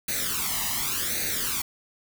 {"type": "noise with flanger", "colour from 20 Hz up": "white", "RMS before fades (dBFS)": -28, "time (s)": [0.08, 1.62], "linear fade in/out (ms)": 5, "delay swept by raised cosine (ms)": [0.47, 1.03], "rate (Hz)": 0.88, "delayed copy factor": 0.8, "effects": []}